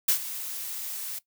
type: noise with ADSR envelope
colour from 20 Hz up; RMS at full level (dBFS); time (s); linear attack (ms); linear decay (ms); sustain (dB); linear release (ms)
blue; -20; 0.08-1.19; 8; 94; -15; 8
effects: noise-tail reverb RT60 0.1 s tail -17 dB re dry